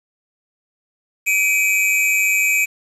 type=tone pair together; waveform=square; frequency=2318 / 2516 Hz; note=D7 / D#7; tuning=-23 / +19 cents; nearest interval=minor second; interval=142 cents; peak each=-18 dBFS; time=1.26-2.66 s; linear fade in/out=20 ms; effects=resampled to 32000 Hz + 7-bit